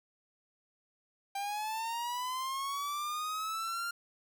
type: linear sweep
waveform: 45% pulse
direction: up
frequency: 788 to 1400 Hz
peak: -34 dBFS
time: 1.35-3.91 s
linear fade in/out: 5 ms
effects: none